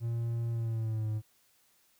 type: tone with pitch glide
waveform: triangle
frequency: 116.54 to 108.11 Hz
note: A#2 to A2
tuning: 0 to -30 cents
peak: -28 dBFS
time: 0-1.22 s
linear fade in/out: 50 ms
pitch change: -130 cents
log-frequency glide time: 0.5-1.09 s
effects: white hiss -68 dBFS RMS until 1.99 s